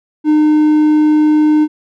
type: tone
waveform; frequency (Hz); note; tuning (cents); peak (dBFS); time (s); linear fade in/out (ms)
triangle; 304.5; D#4; -37; -5; 0.24-1.68; 50
effects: none